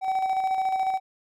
triangle tone with tremolo, 762 Hz, G5, 49 cents flat, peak -19 dBFS, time 0.01-1 s, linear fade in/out 50 ms, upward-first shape square, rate 14 Hz, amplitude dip 40%, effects none

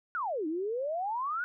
sine exponential two-way sweep, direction down then up, 1503 to 300.7 to 1503 Hz, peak -30 dBFS, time 0.15-1.44 s, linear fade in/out 0 ms, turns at 0.47 s, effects none

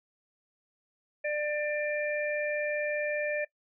harmonic tone, 595 Hz, D5, 22 cents sharp, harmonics 1 / 3 / 4, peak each -30 / -35 / -36 dBFS, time 1.24-3.45 s, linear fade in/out 10 ms, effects noise-tail reverb RT60 0.1 s tail -21 dB re dry

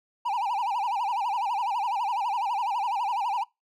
triangle tone with vibrato, 877 Hz, A5, 6 cents flat, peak -23 dBFS, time 0.25-3.44 s, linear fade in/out 10 ms, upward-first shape sine, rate 12 Hz, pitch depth 210 cents each way, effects noise-tail reverb RT60 0.2 s tail -23 dB re dry

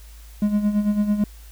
triangle tone with tremolo, 207.7 Hz, G#3, in tune, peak -13 dBFS, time 0.42-1.24 s, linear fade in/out 2 ms, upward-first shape sine, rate 9 Hz, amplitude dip 65%, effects added 54 Hz sine -40 dBFS peak until 1.51 s + white hiss -51 dBFS RMS until 1.51 s

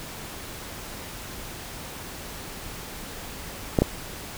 clicks, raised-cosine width 2 ms, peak -4 dBFS, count 2, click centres 3.788 / 3.82 s, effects pink hiss -38 dBFS RMS until 4.37 s

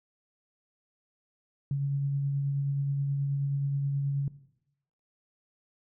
sine tone with tremolo, 139.9 Hz, C#3, 16 cents sharp, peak -25 dBFS, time 1.71-4.28 s, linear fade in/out 2 ms, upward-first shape triangle, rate 9.4 Hz, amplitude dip 25%, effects noise-tail reverb RT60 0.8 s tail -17 dB re dry

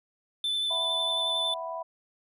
triangle tone with vibrato, 3520 Hz, A7, in tune, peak -25 dBFS, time 0.44-1.54 s, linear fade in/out 2 ms, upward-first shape sine, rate 11 Hz, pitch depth 16 cents each way
sine chord, E suspended second, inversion none, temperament just, 659.3 / 741.7 / 988.9 Hz, E5 / F#5 / B5, 0 / +4 / +2 cents, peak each -35 / -41 / -36 dBFS, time 0.7-1.83 s, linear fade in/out 10 ms
effects none

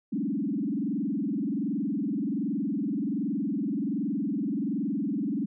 sine tone with frequency modulation, 246.9 Hz, B3, in tune, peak -26 dBFS, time 0.12-5.46 s, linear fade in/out 10 ms, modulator 21.3 Hz, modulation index 2.7, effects none

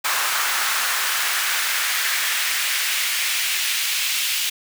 pink noise with high-pass filter sweep, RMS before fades -22 dBFS, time 0.04-4.5 s, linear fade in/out 10 ms, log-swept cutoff 1200 to 2800 Hz, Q 1.5, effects none

